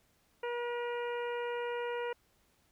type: harmonic tone with a mistuned harmonic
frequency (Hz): 479.7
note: A#4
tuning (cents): +50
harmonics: 1 / 2 / 3 / 4 / 5 / 6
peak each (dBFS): -35 / -41 / -45 / -47 / -49 / -51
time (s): 0.43-2.13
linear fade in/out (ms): 5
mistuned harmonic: 6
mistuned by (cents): -22
effects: pink hiss -71 dBFS RMS until 2.71 s